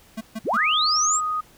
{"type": "tone bursts", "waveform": "square", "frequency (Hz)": 221.3, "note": "A3", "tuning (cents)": 10, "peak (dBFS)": -28, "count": 3, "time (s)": [0.17, 0.573], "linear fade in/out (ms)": 10, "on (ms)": 41, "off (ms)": 140}
{"type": "linear sweep", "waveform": "sine", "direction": "up", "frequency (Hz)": [65.41, 7900], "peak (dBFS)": -19, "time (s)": [0.44, 1.21], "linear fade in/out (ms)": 50}
{"type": "tone", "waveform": "sine", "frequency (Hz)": 1244.5, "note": "D#6", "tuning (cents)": 0, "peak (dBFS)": -22, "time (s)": [0.56, 1.41], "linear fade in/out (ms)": 10}
{"effects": ["pink hiss -53 dBFS RMS until 1.57 s"]}